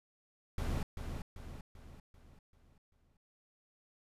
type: noise with echo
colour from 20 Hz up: brown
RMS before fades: -35 dBFS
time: 0.58-0.83 s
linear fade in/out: 2 ms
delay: 390 ms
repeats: 6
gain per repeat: -6 dB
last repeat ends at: 3.17 s
effects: resampled to 32000 Hz